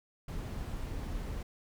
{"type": "noise", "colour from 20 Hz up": "brown", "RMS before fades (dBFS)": -38, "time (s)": [0.28, 1.43], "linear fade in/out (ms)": 5, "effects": []}